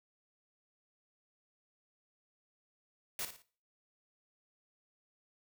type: noise with echo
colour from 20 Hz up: white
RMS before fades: -38 dBFS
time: 3.19-3.25 s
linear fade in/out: 2 ms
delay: 57 ms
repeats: 3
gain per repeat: -9 dB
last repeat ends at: 3.421 s
effects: noise-tail reverb RT60 0.4 s tail -17 dB re dry